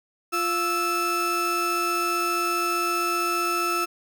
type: tone pair together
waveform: 35% pulse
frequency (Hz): 347.8 / 1316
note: F4 / E6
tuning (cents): -7 / -3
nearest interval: octave + major seventh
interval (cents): 2304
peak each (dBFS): -27 / -22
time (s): 0.32-3.86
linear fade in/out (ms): 20
effects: none